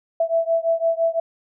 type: beating tone pair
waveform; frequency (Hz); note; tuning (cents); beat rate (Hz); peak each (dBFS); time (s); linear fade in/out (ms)
sine; 659.3 / 665.2; E5 / E5; 0 / +16; 5.9; -20 / -21; 0.2-1.2; 5
effects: none